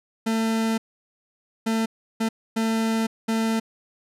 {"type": "tone bursts at uneven times", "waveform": "40% pulse", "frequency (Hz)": 223.9, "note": "A3", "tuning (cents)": 30, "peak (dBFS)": -20, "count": 5, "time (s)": [[0.26, 0.78], [1.66, 1.86], [2.2, 2.29], [2.56, 3.07], [3.28, 3.6]], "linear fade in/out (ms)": 10, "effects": ["low-pass 12000 Hz 12 dB/octave"]}